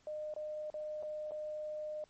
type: tone with dropouts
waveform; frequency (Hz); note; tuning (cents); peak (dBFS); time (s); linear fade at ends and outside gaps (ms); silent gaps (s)
sine; 609; D#5; -37; -38; 0.07-2.04; 1; 0.339-0.363 / 0.701-0.741 / 1.026-1.032 / 1.31-1.318
effects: pink hiss -69 dBFS RMS until 2.09 s + MP3 32 kbps